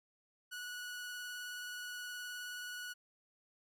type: tone with vibrato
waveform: sawtooth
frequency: 1468 Hz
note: F#6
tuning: 14 cents flat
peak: -39 dBFS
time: 0.51-2.94 s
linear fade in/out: 20 ms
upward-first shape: square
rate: 19 Hz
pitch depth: 10 cents each way
effects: none